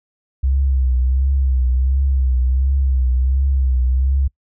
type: tone with vibrato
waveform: sine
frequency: 65.3 Hz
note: C2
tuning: 3 cents flat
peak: -13 dBFS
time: 0.43-4.28 s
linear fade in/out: 10 ms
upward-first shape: triangle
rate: 1.4 Hz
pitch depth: 86 cents each way
effects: noise-tail reverb RT60 0.1 s tail -25 dB re dry